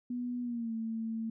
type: tone with pitch glide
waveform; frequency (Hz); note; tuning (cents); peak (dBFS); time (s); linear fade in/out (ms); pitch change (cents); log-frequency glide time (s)
sine; 245 to 224.7; B3 to A3; -14 to +37; -33; 0.1-1.3; 5; -149; 0.42-0.73
effects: none